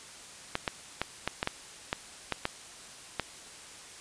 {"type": "clicks", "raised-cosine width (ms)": 0.3, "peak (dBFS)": -12, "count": 10, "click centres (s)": [0.554, 0.678, 1.016, 1.276, 1.429, 1.474, 1.929, 2.323, 2.454, 3.197], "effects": ["white hiss -48 dBFS RMS until 4 s", "resampled to 22050 Hz"]}